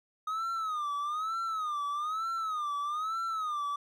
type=tone with vibrato; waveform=triangle; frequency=1247 Hz; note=D#6; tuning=3 cents sharp; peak=-29 dBFS; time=0.27-3.76 s; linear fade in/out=5 ms; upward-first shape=sine; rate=1.1 Hz; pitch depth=140 cents each way; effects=none